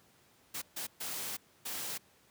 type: noise bursts at uneven times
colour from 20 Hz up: white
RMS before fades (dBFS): -39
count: 4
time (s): 0.54-0.62 / 0.76-0.87 / 1-1.37 / 1.65-1.98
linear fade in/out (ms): 10
effects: pink hiss -65 dBFS RMS until 2.3 s + high-pass 100 Hz 12 dB/octave